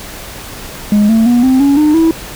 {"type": "tone with pitch steps", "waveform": "sine", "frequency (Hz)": [207.7, 223.9, 241.4, 260.2, 280.5, 302.3, 325.9], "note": ["G#3", "A3", "B3", "C4", "C#4", "D#4", "E4"], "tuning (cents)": [0, 30, -39, -9, 21, -50, -20], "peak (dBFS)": -3, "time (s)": [0.92, 2.11], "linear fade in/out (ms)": 2, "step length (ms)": 170, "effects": ["tanh soft clip ceiling -5 dBFS", "pink hiss -28 dBFS RMS until 2.35 s"]}